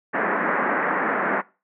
white band-pass noise, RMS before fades -23 dBFS, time 0.13-1.42 s, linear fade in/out 20 ms, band 180 to 1900 Hz, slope 48 dB/octave, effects noise-tail reverb RT60 0.3 s tail -21 dB re dry

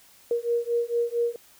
sine beating tone pair, 470 / 474.4 Hz, A#4 / A#4, +14 / +30 cents, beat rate 4.4 Hz, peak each -26 / -26 dBFS, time 0.31-1.36 s, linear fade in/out 2 ms, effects white hiss -55 dBFS RMS until 1.59 s

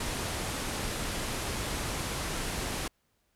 pink low-pass noise, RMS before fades -34 dBFS, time 0-2.88 s, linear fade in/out 5 ms, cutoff 12000 Hz, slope 48 dB/octave, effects pink hiss -74 dBFS RMS until 3.35 s

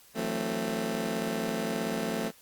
20% pulse chord, F# half-diminished seventh, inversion third, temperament just, 166.5 / 185 / 222 / 266.4 Hz, E3 / F#3 / A3 / C4, +18 / 0 / +16 / +31 cents, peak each -33 / -33 / -27 / -32 dBFS, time 0.14-2.32 s, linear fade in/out 50 ms, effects white hiss -57 dBFS RMS until 2.41 s + Opus 48 kbps

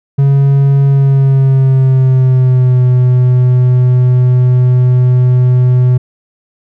triangle tone with pitch glide, 138.59 to 125.63 Hz, C#3 to B2, 0 to +30 cents, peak -3 dBFS, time 0.18-5.98 s, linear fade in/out 10 ms, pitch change -170 cents, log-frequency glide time 0.86-2.83 s, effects none

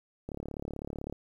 click train, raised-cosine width 2 ms, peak -24 dBFS, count 31, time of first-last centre 0.29-1.126 s, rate 35.9 Hz, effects 10-bit

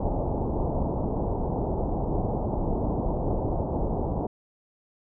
pink low-pass noise, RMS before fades -27 dBFS, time 0-4.27 s, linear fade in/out 5 ms, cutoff 890 Hz, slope 48 dB/octave, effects none

